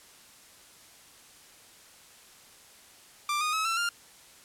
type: tone with pitch steps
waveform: sawtooth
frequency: 1182 / 1232.9 / 1286 / 1341.4 / 1399.2 Hz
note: D6 / D#6 / E6 / E6 / F6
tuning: +11 / -16 / -43 / +30 / +3 cents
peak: -23 dBFS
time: 3.29-3.89 s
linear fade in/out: 2 ms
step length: 120 ms
effects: white hiss -54 dBFS RMS until 4.44 s + low-pass 11000 Hz 12 dB/octave